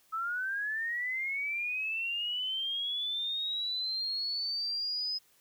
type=linear sweep; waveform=sine; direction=up; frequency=1290 to 5070 Hz; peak=-31 dBFS; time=0.12-5.19 s; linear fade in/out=20 ms; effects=white hiss -66 dBFS RMS until 5.4 s